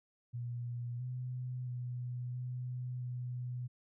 sine tone with pitch steps, 120.4 / 125.9 / 123.4 / 125.1 / 123.9 Hz, B2 / B2 / B2 / B2 / B2, -44 / +34 / -1 / +23 / +6 cents, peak -37 dBFS, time 0.33-3.68 s, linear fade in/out 20 ms, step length 670 ms, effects none

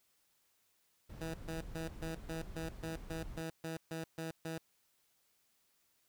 brown noise, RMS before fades -48 dBFS, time 1.09-3.42 s, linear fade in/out 10 ms
15% pulse tone bursts, 162.3 Hz, E3, 27 cents flat, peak -33 dBFS, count 13, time 1.21-4.58 s, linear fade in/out 2 ms, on 130 ms, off 140 ms
effects white hiss -75 dBFS RMS until 6.08 s

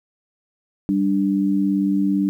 sine tone pair together, 195.9 / 293.7 Hz, G3 / D4, -1 / 0 cents, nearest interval perfect fifth, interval 701 cents, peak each -19 dBFS, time 0.89-2.29 s, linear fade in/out 0 ms, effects 9-bit

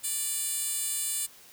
10% pulse tone with high-pass filter, 587.3 Hz, D5, in tune, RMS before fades -31 dBFS, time 0.03-1.27 s, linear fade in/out 20 ms, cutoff 7800 Hz, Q 1.2, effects white hiss -53 dBFS RMS until 1.52 s

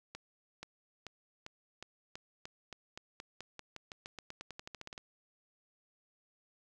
accelerating click train, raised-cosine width 0.2 ms, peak -27 dBFS, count 26, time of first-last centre 0.15-4.979 s, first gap 480 ms, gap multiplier 0.91, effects none

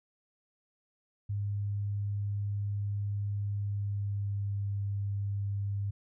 sine tone with pitch glide, 101.7 to 100.36 Hz, G#2 to G2, -36 to +41 cents, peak -30 dBFS, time 1.29-5.91 s, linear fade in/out 10 ms, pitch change -23 cents, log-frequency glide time 3.48-4.62 s, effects none

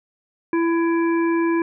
harmonic tone, 334.1 Hz, E4, 23 cents sharp, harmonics 1 / 3 / 5 / 7, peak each -17 / -27 / -31 / -34 dBFS, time 0.53-1.62 s, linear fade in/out 2 ms, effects none

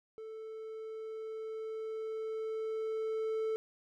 triangle tone with level ramp, 440.6 Hz, A4, 2 cents sharp, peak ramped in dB -41 to -29 dBFS, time 0.18-3.56 s, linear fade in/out 0 ms, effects none

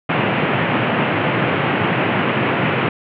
pink band-pass noise, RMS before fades -18 dBFS, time 0.09-2.89 s, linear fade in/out 5 ms, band 110 to 2900 Hz, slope 48 dB/octave, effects none

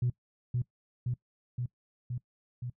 sine tone with echo, 122.8 Hz, B2, 9 cents flat, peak -24 dBFS, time 0.02-0.1 s, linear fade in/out 5 ms, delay 520 ms, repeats 5, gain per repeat -2 dB, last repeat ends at 2.7 s, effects noise-tail reverb RT60 0.1 s tail -21 dB re dry + tanh soft clip ceiling -22 dBFS

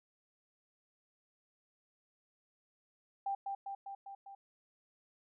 sine tone with echo, 790 Hz, G5, 13 cents sharp, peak -33 dBFS, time 3.26-3.35 s, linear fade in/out 5 ms, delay 200 ms, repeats 5, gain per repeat -3 dB, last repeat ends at 4.35 s, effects none

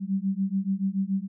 sine beating tone pair, 190.4 / 197.4 Hz, F#3 / G3, +50 / +12 cents, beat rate 7 Hz, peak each -27 dBFS, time 0-1.28 s, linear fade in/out 50 ms, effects none

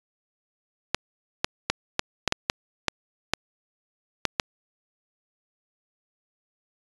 clicks, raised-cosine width 0.2 ms, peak -3 dBFS, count 11, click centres 0.946 / 1.445 / 1.7 / 1.994 / 2.277 / 2.324 / 2.499 / 2.883 / 3.336 / 4.253 / 4.398 s, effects resampled to 22050 Hz

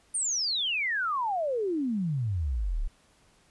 sine exponential sweep, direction down, 9270 to 30.87 Hz, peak -26 dBFS, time 0.14-2.88 s, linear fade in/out 10 ms, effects pink hiss -63 dBFS RMS until 3.5 s + resampled to 24000 Hz

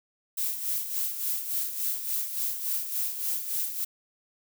violet noise with tremolo, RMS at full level -28 dBFS, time 0.37-3.85 s, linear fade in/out 10 ms, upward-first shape sine, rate 3.5 Hz, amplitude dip 60%, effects none

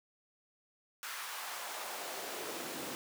pink noise with high-pass filter sweep, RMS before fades -42 dBFS, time 1.03-2.95 s, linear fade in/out 0 ms, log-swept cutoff 1400 to 250 Hz, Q 1.5, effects none

